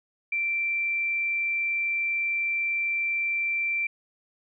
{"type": "tone", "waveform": "sine", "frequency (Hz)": 2349, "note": "D7", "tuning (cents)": 0, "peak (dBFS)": -24, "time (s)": [0.32, 3.87], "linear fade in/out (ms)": 5, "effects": []}